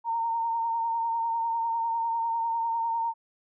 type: tone with vibrato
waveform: sine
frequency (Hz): 919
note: A#5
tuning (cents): -25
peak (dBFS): -25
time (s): 0.04-3.14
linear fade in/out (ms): 50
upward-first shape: sine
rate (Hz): 10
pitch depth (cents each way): 26
effects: none